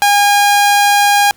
sawtooth tone, 814 Hz, G#5, 35 cents flat, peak -4 dBFS, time 0.02-1.31 s, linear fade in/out 0 ms, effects pink hiss -49 dBFS RMS until 1.36 s

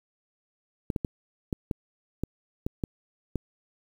clicks, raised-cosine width 3 ms, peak -15 dBFS, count 9, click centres 0.902 / 0.962 / 1.048 / 1.528 / 1.712 / 2.236 / 2.665 / 2.838 / 3.357 s, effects 8-bit

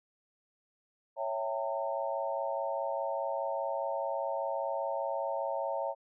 sine chord, C# diminished seventh, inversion none, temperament equal with one note detuned, 554.4 / 659.3 / 784 / 911 Hz, C#5 / E5 / G5 / Bb5, 0 / 0 / 0 / -40 cents, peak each -35 / -36 / -40 / -37 dBFS, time 1.16-5.95 s, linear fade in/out 50 ms, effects none

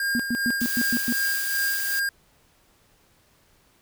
square tone with tremolo, 1611 Hz, G6, 47 cents sharp, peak -23 dBFS, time 0-2.09 s, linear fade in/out 2 ms, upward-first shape sine, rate 2.6 Hz, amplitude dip 50%
sine tone bursts, 240 Hz, B3, 49 cents flat, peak -22 dBFS, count 7, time 0.15-1.125 s, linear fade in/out 0 ms, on 45 ms, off 110 ms
blue noise, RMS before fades -30 dBFS, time 0.6-2 s, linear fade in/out 10 ms
effects pink hiss -61 dBFS RMS until 3.81 s

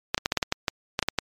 clicks, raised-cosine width 0.2 ms, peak -5 dBFS, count 12, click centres 0.145 / 0.179 / 0.259 / 0.321 / 0.373 / 0.428 / 0.524 / 0.682 / 0.991 / 1.027 / 1.086 / 1.187 s, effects MP3 96 kbps

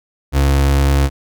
35% pulse tone, 69.3 Hz, C#2, in tune, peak -9 dBFS, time 0.32-1.1 s, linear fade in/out 50 ms, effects none

